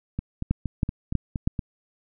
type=two click trains; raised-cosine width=5 ms; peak=-9 / -15 dBFS; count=4 / 7; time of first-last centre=0.51-1.475 / 0.19-1.592 s; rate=3.11 / 4.28 Hz; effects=none